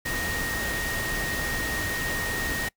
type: tone in noise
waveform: sine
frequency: 1864.7 Hz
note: A#6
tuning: in tune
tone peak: -30 dBFS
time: 0.05-2.69 s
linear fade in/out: 10 ms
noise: pink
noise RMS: -31 dBFS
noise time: 0.05-2.69 s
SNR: -2 dB
effects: noise-tail reverb RT60 0.1 s tail -23 dB re dry